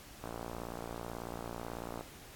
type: click train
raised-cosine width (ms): 1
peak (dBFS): -27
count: 104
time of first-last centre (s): 0.24-2.01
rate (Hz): 58.2
effects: pink hiss -53 dBFS RMS until 2.35 s + AAC 64 kbps